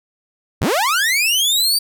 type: linear sweep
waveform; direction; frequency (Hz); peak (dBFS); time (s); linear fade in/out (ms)
sawtooth; up; 40.16 to 4699; -11; 0.61-1.79; 10
effects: none